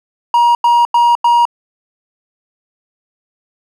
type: tone bursts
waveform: triangle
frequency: 950 Hz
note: A#5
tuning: 33 cents sharp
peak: -5 dBFS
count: 4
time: 0.34-1.453 s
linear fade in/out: 2 ms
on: 210 ms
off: 91 ms
effects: none